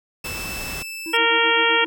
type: noise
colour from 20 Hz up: pink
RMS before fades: -32 dBFS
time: 0.24-0.83 s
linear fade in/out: 10 ms
type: tone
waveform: sawtooth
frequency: 2637 Hz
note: E7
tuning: in tune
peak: -27 dBFS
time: 0.24-1.17 s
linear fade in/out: 5 ms
type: tone with tremolo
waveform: triangle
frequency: 325.9 Hz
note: E4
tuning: 20 cents flat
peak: -26 dBFS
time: 1.06-1.86 s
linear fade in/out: 0 ms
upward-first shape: sine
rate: 7.8 Hz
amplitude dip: 100%
type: harmonic tone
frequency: 462.8 Hz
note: A#4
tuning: 13 cents flat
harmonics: 1 / 2 / 3 / 4 / 5 / 6 / 7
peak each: -23 / -23 / -23 / -23 / -23 / -23 / -23 dBFS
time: 1.13-1.85 s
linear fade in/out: 10 ms
effects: none